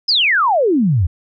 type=exponential sweep; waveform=sine; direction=down; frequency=5274 to 77.4 Hz; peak=-11 dBFS; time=0.08-1.07 s; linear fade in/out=10 ms; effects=none